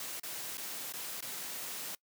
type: noise with dropouts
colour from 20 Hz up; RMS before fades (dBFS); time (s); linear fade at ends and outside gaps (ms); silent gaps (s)
white; -41; 0-1.95; 2; 0.198-0.233 / 0.572-0.579 / 0.924-0.936 / 1.207-1.224
effects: noise-tail reverb RT60 0.1 s tail -23 dB re dry + high-pass 150 Hz 12 dB/octave